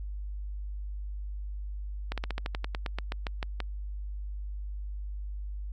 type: slowing click train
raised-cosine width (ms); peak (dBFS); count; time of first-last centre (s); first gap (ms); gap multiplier
0.3; -17; 15; 2.12-3.603; 57; 1.09
effects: added 50 Hz sine -34 dBFS peak until 5.72 s + AAC 48 kbps